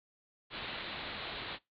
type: low-pass noise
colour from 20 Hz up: white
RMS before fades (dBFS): -42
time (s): 0.5-1.59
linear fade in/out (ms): 50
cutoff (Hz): 4200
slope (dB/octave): 96
effects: noise-tail reverb RT60 0.2 s tail -22 dB re dry